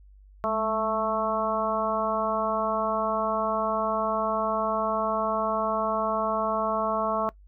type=harmonic tone with a mistuned harmonic; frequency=220 Hz; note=A3; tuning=in tune; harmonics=1 / 2 / 3 / 4 / 5 / 6; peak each=-34 / -34 / -27 / -33 / -29 / -33 dBFS; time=0.44-7.29 s; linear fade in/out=0 ms; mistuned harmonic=1; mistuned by=-67 cents; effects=noise-tail reverb RT60 0.1 s tail -21 dB re dry + added 49 Hz sine -49 dBFS peak until 7.47 s